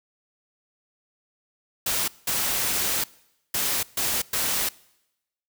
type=noise bursts at uneven times; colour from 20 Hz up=white; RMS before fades=-25 dBFS; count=5; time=1.86-2.08 / 2.27-3.04 / 3.54-3.83 / 3.97-4.22 / 4.33-4.69 s; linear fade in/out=5 ms; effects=noise-tail reverb RT60 0.9 s tail -23 dB re dry